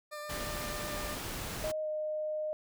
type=tone with vibrato; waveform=20% pulse; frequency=597 Hz; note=D5; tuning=28 cents sharp; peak=-35 dBFS; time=0.11-1.16 s; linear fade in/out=20 ms; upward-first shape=sine; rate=8.1 Hz; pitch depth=13 cents each way
type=noise; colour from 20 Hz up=pink; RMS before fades=-39 dBFS; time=0.29-1.72 s; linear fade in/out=10 ms
type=tone with pitch glide; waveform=sine; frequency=621 to 614.2 Hz; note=D#5 to D#5; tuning=-3 to -23 cents; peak=-32 dBFS; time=1.64-2.53 s; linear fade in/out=0 ms; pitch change=-20 cents; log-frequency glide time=1.82-1.87 s
effects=none